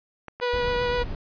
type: clicks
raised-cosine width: 0.5 ms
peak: -22 dBFS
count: 2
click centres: 0.283 / 0.4 s
type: tone with vibrato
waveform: sawtooth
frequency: 488.2 Hz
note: B4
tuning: 20 cents flat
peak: -19 dBFS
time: 0.41-1.04 s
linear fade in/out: 20 ms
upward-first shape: triangle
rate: 7.8 Hz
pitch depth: 15 cents each way
type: noise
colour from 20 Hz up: brown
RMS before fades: -32 dBFS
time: 0.53-1.15 s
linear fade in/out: 2 ms
effects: resampled to 11025 Hz